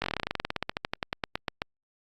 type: slowing click train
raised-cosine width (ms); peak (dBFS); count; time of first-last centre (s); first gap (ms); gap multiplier
0.3; -12; 27; 0.02-1.619; 20; 1.08
effects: Opus 48 kbps